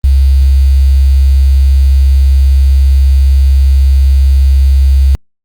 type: tone with quantisation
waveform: sine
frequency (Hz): 67.4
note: C#2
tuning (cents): -48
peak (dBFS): -3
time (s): 0.04-5.15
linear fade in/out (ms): 0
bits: 5
effects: Opus 32 kbps